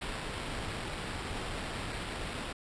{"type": "noise with sample-and-hold", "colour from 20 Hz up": "pink", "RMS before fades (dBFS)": -38, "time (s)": [0.01, 2.53], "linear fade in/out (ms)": 10, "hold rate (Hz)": 6300, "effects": ["resampled to 22050 Hz"]}